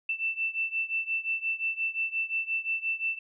sine beating tone pair, 2664 / 2669.7 Hz, E7 / E7, +18 / +21 cents, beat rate 5.7 Hz, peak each -30 / -32 dBFS, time 0.09-3.19 s, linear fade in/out 5 ms, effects none

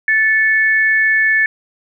sine tone pair together, 1752 / 2207 Hz, A6 / C#7, -8 / -8 cents, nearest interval major third, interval 400 cents, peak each -11 / -18 dBFS, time 0.08-1.46 s, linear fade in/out 2 ms, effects none

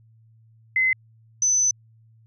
sine tone pair in turn, 2050 / 6048 Hz, C7 / F#8, -36 / +37 cents, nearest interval octave + perfect fifth, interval 1873 cents, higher second, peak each -17 dBFS, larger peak neither, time 0.76-0.93 / 1.42-1.71 s, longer second, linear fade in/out 2 ms, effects added 112 Hz sine -52 dBFS peak until 2.26 s

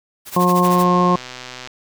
white noise with tremolo, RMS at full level -28 dBFS, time 0.25-0.87 s, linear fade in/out 50 ms, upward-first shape sine, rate 13 Hz, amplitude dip 85%
harmonic tone, 178.9 Hz, F3, 42 cents sharp, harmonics 1 / 2 / 3 / 4 / 5 / 6, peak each -16 / -20 / -23 / -24 / -25 / -16 dBFS, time 0.36-1.16 s, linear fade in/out 5 ms
click train, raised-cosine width 0.2 ms, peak -15 dBFS, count 130, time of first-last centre 0.65-1.674 s, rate 126 Hz
effects none

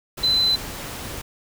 sine tone in noise, 4035 Hz, B7, 36 cents sharp, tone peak -16 dBFS, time 0.23-0.56 s, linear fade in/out 10 ms, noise pink, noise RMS -33 dBFS, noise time 0.17-1.22 s, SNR +14 dB, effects none

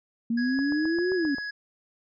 sine exponential two-way sweep, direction up then down, 227.3 to 378.5 to 267 Hz, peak -23 dBFS, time 0.3-1.35 s, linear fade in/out 5 ms, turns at 1.14 s
square tone with pitch glide, 1661.2 to 1673.7 Hz, G#6 to G#6, 0 to +13 cents, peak -32 dBFS, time 0.37-1.51 s, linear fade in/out 10 ms, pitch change +13 cents, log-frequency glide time 0.49-0.57 s
click train, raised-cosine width 1 ms, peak -26 dBFS, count 7, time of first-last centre 0.59-1.384 s, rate 7.56 Hz
effects resampled to 16000 Hz

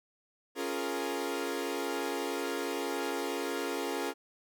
sawtooth chord, Bb minor seventh, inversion first, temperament equal, 277.2 / 349.2 / 415.3 / 466.2 Hz, Db4 / F4 / Ab4 / Bb4, 0 / 0 / 0 / 0 cents, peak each -34 dBFS, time 0.55-4.14 s, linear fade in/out 50 ms, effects none

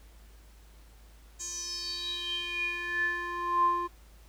square tone with band-pass filter sweep, 349.2 Hz, F4, in tune, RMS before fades -32 dBFS, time 1.39-3.88 s, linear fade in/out 20 ms, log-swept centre 7000 to 850 Hz, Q 9.3, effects added 53 Hz sine -52 dBFS peak until 4.28 s + pink hiss -61 dBFS RMS until 4.28 s

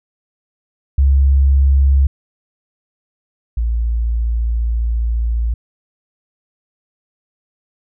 sine tone pair in turn, 68.3 / 57.32 Hz, C#2 / A#1, -25 / -28 cents, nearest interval minor third, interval 303 cents, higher first, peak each -8 / -14 dBFS, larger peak first, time 0.98-2.07 / 3.57-5.54 s, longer second, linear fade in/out 5 ms, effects none

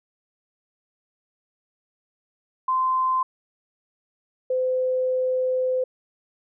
sine tone pair in turn, 1036 / 511.9 Hz, C6 / C5, -17 / -38 cents, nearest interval octave, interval 1221 cents, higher first, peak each -19 / -20 dBFS, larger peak first, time 2.68-3.23 / 4.5-5.84 s, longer second, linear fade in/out 5 ms, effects none

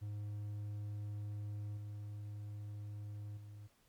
triangle tone with level steps, 103.83 Hz, G#2, in tune, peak -38 / -41 / -47 dBFS, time 0.01-3.68 s, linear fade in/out 20 ms, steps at 1.77 / 3.37 s, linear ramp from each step 5 ms, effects pink hiss -72 dBFS RMS until 3.88 s + MP3 96 kbps

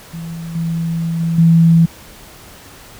sine tone with level steps, 165.8 Hz, E3, 10 cents sharp, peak -24 / -16 / -14 / -6 dBFS, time 0.13-1.86 s, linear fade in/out 10 ms, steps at 0.55 / 1.2 / 1.38 s, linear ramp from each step 5 ms, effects pink hiss -39 dBFS RMS until 2.99 s

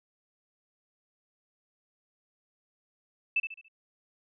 sine tone with echo, 2637 Hz, E7, in tune, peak -23 dBFS, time 3.36-3.4 s, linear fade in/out 5 ms, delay 71 ms, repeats 4, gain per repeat -8 dB, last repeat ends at 3.684 s, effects none

